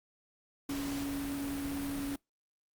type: tone in noise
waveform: sine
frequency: 280 Hz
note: C#4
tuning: 18 cents sharp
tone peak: -34 dBFS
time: 0.69-2.16 s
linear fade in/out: 5 ms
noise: pink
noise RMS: -42 dBFS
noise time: 0.69-2.16 s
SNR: +5 dB
effects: noise-tail reverb RT60 0.2 s tail -25 dB re dry + Opus 48 kbps